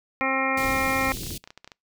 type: harmonic tone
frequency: 266.1 Hz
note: C4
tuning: 29 cents sharp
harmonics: 1 / 2 / 3 / 4 / 5 / 7 / 8 / 9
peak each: -30 / -30 / -30 / -30 / -30 / -30 / -30 / -30 dBFS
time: 0.21-1.12 s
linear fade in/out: 0 ms
type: band-stop noise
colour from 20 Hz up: pink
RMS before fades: -33 dBFS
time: 0.57-1.38 s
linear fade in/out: 5 ms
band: 400 to 3200 Hz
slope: 24 dB/octave
type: clicks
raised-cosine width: 0.2 ms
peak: -25 dBFS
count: 11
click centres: 1.171 / 1.234 / 1.266 / 1.306 / 1.44 / 1.475 / 1.505 / 1.576 / 1.645 / 1.676 / 1.718 s
effects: noise-tail reverb RT60 0.2 s tail -26 dB re dry